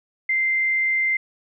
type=tone; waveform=sine; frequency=2086 Hz; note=C7; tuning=6 cents flat; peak=-18 dBFS; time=0.29-1.17 s; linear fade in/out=5 ms; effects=none